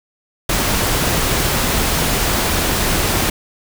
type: noise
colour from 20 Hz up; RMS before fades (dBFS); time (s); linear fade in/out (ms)
pink; -17; 0.49-3.3; 5
effects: none